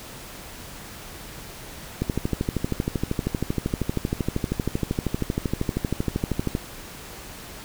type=click train; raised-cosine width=3 ms; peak=-10 dBFS; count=59; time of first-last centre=2.02-6.551 s; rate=12.8 Hz; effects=pink hiss -40 dBFS RMS until 7.64 s